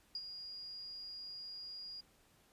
sine tone with ADSR envelope, 4852 Hz, D#8, 44 cents flat, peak -37 dBFS, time 0.15-2.01 s, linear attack 3 ms, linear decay 47 ms, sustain -8 dB, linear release 9 ms, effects pink hiss -69 dBFS RMS until 2.52 s + resampled to 32000 Hz

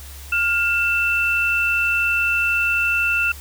sine tone pair together, 1409.7 / 2672 Hz, F6 / E7, +16 / +23 cents, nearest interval major seventh, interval 1107 cents, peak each -21 / -18 dBFS, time 0.32-3.32 s, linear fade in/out 5 ms, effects added 70 Hz sine -36 dBFS peak until 3.4 s + white hiss -41 dBFS RMS until 3.4 s

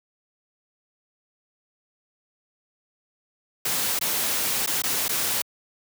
white noise with dropouts, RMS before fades -25 dBFS, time 3.65-5.42 s, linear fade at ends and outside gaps 5 ms, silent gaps 3.991-4.011 / 4.663-4.673 / 4.821-4.836 / 5.082-5.091 s, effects high-pass 100 Hz 12 dB/octave

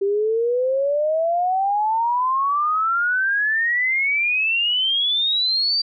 sine exponential sweep, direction up, 390.3 to 4699 Hz, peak -17 dBFS, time 0.01-5.82 s, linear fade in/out 10 ms, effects none

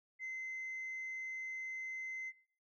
sine tone, 2061 Hz, C7, 27 cents flat, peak -38 dBFS, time 0.19-2.33 s, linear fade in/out 50 ms, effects noise-tail reverb RT60 0.5 s tail -21 dB re dry + tanh soft clip ceiling -38 dBFS

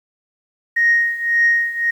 sine tone with tremolo, 1868 Hz, A#6, 3 cents sharp, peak -9 dBFS, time 0.76-1.91 s, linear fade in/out 10 ms, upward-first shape triangle, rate 1.8 Hz, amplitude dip 85%, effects tanh soft clip ceiling -6 dBFS + 8-bit

